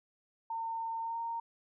sine tone with pitch glide, 909 to 923.3 Hz, A#5 to A#5, -44 to -17 cents, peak -34 dBFS, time 0.5-1.4 s, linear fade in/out 5 ms, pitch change +27 cents, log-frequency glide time 1.01-1.18 s, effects none

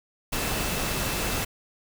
sine tone in noise, 2651 Hz, E7, 9 cents sharp, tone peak -39 dBFS, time 0.32-1.45 s, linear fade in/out 10 ms, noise pink, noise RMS -28 dBFS, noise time 0.32-1.45 s, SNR -14 dB, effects none

